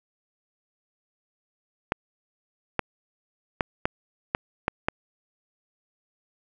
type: clicks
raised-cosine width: 0.5 ms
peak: -7 dBFS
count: 7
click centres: 1.921 / 2.793 / 3.608 / 3.855 / 4.349 / 4.681 / 4.885 s
effects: none